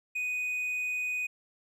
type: tone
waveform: triangle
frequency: 2489 Hz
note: D#7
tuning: in tune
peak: -28 dBFS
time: 0.15-1.27 s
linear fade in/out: 10 ms
effects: none